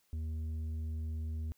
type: tone with tanh clipping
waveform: sine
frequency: 79.1 Hz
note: D#2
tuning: 29 cents sharp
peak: -36 dBFS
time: 0.13-1.52 s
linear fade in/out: 0 ms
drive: 6 dB
effects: white hiss -73 dBFS RMS until 1.57 s